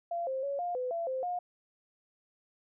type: tone with pitch steps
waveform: sine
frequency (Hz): 686 / 528 / 560 / 705 / 504 / 675 / 521 / 714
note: F5 / C5 / C#5 / F5 / B4 / E5 / C5 / F5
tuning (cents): -31 / +16 / +18 / +16 / +35 / +41 / -7 / +38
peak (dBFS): -31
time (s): 0.11-1.39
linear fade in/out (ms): 5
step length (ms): 160
effects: none